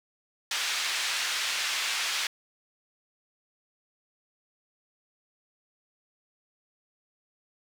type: band-pass noise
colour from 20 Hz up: pink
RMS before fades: -30 dBFS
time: 0.51-2.27 s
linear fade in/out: 2 ms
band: 1900 to 5800 Hz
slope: 12 dB/octave
effects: none